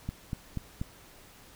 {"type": "click train", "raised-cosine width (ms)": 5, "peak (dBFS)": -20, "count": 4, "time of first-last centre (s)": [0.09, 0.815], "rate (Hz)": 4.14, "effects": ["pink hiss -54 dBFS RMS until 1.55 s"]}